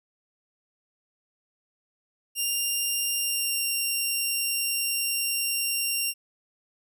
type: tone with pitch glide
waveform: 10% pulse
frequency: 2794 to 2770 Hz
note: F7 to F7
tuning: 0 to -15 cents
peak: -17 dBFS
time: 2.35-6.14 s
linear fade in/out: 50 ms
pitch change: -15 cents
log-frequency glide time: 3.18-3.65 s
effects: none